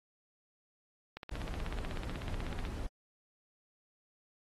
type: click train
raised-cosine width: 0.3 ms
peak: -26 dBFS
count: 25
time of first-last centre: 1.17-2.651 s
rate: 16.2 Hz
type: noise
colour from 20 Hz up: brown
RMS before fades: -39 dBFS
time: 1.31-2.87 s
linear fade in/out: 5 ms
effects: AAC 32 kbps